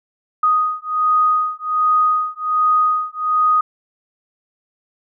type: beating tone pair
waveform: sine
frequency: 1244.5 / 1245.8 Hz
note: D#6 / D#6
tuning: 0 / +2 cents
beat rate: 1.3 Hz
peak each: -17 dBFS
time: 0.43-3.61 s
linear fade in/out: 5 ms
effects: none